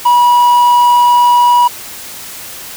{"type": "tone", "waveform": "triangle", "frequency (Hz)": 970, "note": "B5", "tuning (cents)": -31, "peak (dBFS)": -3, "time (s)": [0.05, 1.68], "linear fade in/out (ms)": 10, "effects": ["white hiss -28 dBFS RMS until 2.76 s"]}